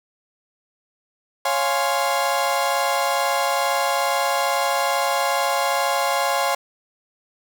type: chord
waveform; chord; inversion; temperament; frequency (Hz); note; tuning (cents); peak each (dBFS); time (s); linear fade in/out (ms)
35% pulse; Db major seventh; none; equal; 554.4 / 698.5 / 830.6 / 1046.5; Db5 / F5 / Ab5 / C6; 0 / 0 / 0 / 0; -23; 1.45-6.55; 5
effects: none